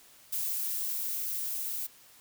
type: noise with level ramp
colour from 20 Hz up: violet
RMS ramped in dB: -32 to -35 dBFS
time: 0.32-1.87 s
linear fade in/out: 10 ms
effects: white hiss -57 dBFS RMS until 2.2 s